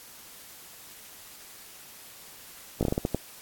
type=slowing click train; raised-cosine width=2 ms; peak=-12 dBFS; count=8; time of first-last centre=2.81-3.147 s; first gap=18 ms; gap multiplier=1.32; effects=white hiss -48 dBFS RMS until 3.41 s + AAC 64 kbps